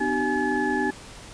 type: tone cluster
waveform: sine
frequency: 250.9 / 301.2 / 384.3 / 840 / 1717 Hz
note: B3 / D4 / G4 / G#5 / A6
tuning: +28 / +44 / -34 / +19 / -43 cents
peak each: -28 dBFS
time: 0-0.91 s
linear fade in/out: 10 ms
effects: pink hiss -43 dBFS RMS until 1.33 s + resampled to 22050 Hz